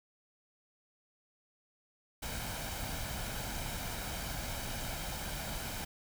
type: noise with comb filter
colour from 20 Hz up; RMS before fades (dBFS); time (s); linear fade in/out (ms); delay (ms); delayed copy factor
pink; -39; 2.22-5.85; 10; 1.3; +0.5
effects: none

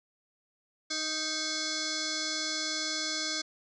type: tone with frequency modulation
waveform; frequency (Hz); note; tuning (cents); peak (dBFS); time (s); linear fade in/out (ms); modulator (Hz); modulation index
sine; 311.1; D#4; 0; -30; 0.9-3.42; 10; 937; 6.4
effects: none

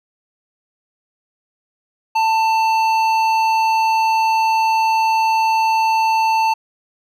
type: tone with hard clipping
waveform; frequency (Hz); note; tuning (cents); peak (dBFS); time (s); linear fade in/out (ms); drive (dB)
sine; 890; A5; +20; -15; 2.15-6.54; 10; 10
effects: none

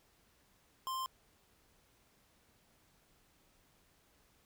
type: tone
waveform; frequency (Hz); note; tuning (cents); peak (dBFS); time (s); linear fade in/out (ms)
square; 1048; C6; +2; -37; 0.87-1.06; 0
effects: pink hiss -70 dBFS RMS until 4.45 s

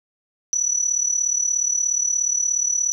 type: tone with amplitude modulation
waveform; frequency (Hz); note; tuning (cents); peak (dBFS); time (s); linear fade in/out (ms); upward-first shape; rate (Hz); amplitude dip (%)
sine; 5920; F#8; 0; -15; 0.53-2.92; 0; sine; 36.9; 75
effects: 9-bit

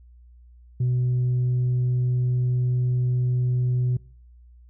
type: tone with tanh clipping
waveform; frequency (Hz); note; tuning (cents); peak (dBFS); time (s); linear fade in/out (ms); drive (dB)
sine; 124.8; B2; +19; -20; 0.8-3.97; 5; 1
effects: noise-tail reverb RT60 0.5 s tail -23 dB re dry + added 60 Hz sine -47 dBFS peak until 4.69 s

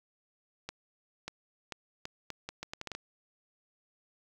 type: accelerating click train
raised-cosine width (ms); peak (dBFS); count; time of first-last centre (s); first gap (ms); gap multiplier
0.2; -21; 12; 0.69-2.95; 590; 0.75
effects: 9-bit

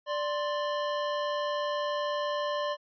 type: tone pair together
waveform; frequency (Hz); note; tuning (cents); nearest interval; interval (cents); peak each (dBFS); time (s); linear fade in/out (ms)
square; 588.2 / 1048; D5 / C6; +3 / +2; minor seventh; 999; -31 / -34; 0.06-2.77; 50
effects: resampled to 11025 Hz

